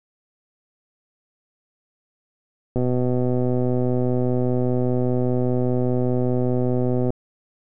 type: click train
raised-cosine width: 2 ms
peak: -10 dBFS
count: 544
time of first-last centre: 2.76-7.104 s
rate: 125 Hz
effects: none